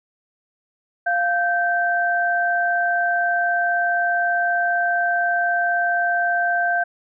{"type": "tone pair together", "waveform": "sine", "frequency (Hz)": [698.5, 1559], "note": ["F5", "G6"], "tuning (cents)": [0, -10], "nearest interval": "octave + major second", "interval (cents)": 1390, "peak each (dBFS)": -20, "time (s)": [1.06, 6.84], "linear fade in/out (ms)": 10, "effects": []}